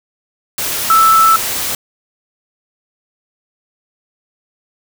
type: tone in noise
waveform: sine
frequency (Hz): 1318.5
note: E6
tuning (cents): 0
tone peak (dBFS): -6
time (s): 0.9-1.36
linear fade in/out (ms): 2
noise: white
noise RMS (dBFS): -19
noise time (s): 0.58-1.75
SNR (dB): +10
effects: none